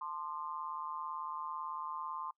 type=tone with amplitude modulation; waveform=sine; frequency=1045 Hz; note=C6; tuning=2 cents flat; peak=-34 dBFS; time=0.01-2.31 s; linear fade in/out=5 ms; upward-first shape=sine; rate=158 Hz; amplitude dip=100%; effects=noise-tail reverb RT60 0.1 s tail -24 dB re dry